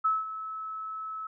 sine tone with ADSR envelope, 1299 Hz, E6, 26 cents flat, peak -21 dBFS, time 0.04-1.27 s, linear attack 14 ms, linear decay 190 ms, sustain -13 dB, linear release 4 ms, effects none

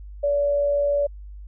sine tone with amplitude modulation, 574 Hz, D5, 40 cents flat, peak -17 dBFS, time 0.23-1.07 s, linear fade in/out 10 ms, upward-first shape sine, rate 106 Hz, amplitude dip 25%, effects added 50 Hz sine -36 dBFS peak until 1.47 s

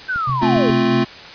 sine linear sweep, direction down, 1568 to 370 Hz, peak -18 dBFS, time 0.08-0.72 s, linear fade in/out 20 ms
click train, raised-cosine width 5 ms, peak -21 dBFS, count 5, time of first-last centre 0.16-0.701 s, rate 7.39 Hz
sine tone with tremolo, 130.81 Hz, C3, in tune, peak -19 dBFS, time 0.27-1.05 s, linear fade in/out 5 ms, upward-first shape triangle, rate 4.7 Hz, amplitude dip 70%
square chord, F major, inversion first, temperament equal, 220 / 261.6 / 349.2 Hz, A3 / C4 / F4, 0 / 0 / 0 cents, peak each -19 / -20 / -19 dBFS, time 0.41-1.05 s, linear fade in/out 20 ms
effects white hiss -36 dBFS RMS until 1.34 s + resampled to 11025 Hz

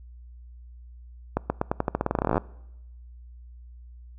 accelerating click train, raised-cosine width 1 ms, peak -9 dBFS, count 22, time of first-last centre 1.37-2.379 s, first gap 130 ms, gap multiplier 0.88, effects noise-tail reverb RT60 0.9 s tail -23 dB re dry + added 60 Hz sine -43 dBFS peak until 4.18 s

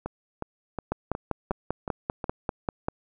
two click trains, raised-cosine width 1 ms, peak -12 / -17 dBFS, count 11 / 7, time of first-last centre 0.92-2.885 / 0.06-2.242 s, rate 5.09 / 2.75 Hz, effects none

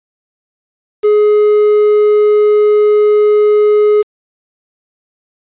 triangle tone with quantisation, 420 Hz, G#4, 19 cents sharp, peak -4 dBFS, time 1.03-4.03 s, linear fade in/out 20 ms, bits 5, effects resampled to 8000 Hz

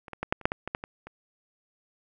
clicks, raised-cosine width 0.5 ms, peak -28 / -22 / -15 / -8 / -30 / -6 / -14 / -18 / -13 / -21 / -27 dBFS, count 11, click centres 0.082 / 0.133 / 0.23 / 0.325 / 0.413 / 0.455 / 0.519 / 0.676 / 0.749 / 0.839 / 1.07 s, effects none

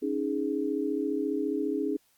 sine chord, C# suspended second, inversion none, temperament just, 277.2 / 311.8 / 415.8 Hz, C#4 / D#4 / G#4, 0 / +4 / +2 cents, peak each -31 dBFS, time 0.02-1.97 s, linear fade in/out 10 ms, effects white hiss -67 dBFS RMS until 2.17 s + Opus 48 kbps

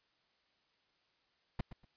brown noise with echo, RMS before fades -33 dBFS, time 1.59-1.61 s, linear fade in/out 5 ms, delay 120 ms, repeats 2, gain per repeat -13 dB, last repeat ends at 1.85 s, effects white hiss -75 dBFS RMS until 1.96 s + resampled to 11025 Hz

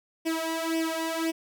sawtooth tone with flanger, 325.4 Hz, E4, 22 cents flat, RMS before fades -29 dBFS, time 0.25-1.32 s, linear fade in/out 20 ms, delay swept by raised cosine 0.36 to 2.06 ms, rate 1.9 Hz, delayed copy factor +0.85, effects none

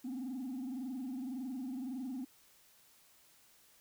sine tone with frequency modulation, 257.8 Hz, C4, 26 cents flat, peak -36 dBFS, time 0.04-2.25 s, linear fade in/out 10 ms, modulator 21.8 Hz, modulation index 0.92, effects tanh soft clip ceiling -36 dBFS + white hiss -65 dBFS RMS until 3.8 s

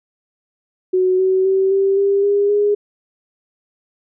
sine tone with pitch steps, 370.1 / 376.8 / 383.6 / 390.5 / 397.6 / 404.8 / 412.1 Hz, F#4 / F#4 / G4 / G4 / G4 / G#4 / G#4, 0 / +32 / -37 / -7 / +25 / -44 / -13 cents, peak -12 dBFS, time 0.93-2.75 s, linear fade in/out 10 ms, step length 260 ms, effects none

